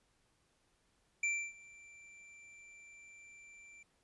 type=tone with ADSR envelope; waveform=square; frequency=2349 Hz; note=D7; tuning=in tune; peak=-31 dBFS; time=1.23-3.83 s; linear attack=5 ms; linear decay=290 ms; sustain=-24 dB; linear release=4 ms; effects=pink hiss -75 dBFS RMS until 4.03 s + resampled to 24000 Hz